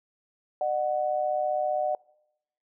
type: tone pair together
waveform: sine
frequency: 604.8 / 740 Hz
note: D#5 / F#5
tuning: -49 / 0 cents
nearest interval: minor third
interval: 349 cents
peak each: -27 dBFS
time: 0.61-1.95 s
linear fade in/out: 2 ms
effects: noise-tail reverb RT60 0.8 s tail -24 dB re dry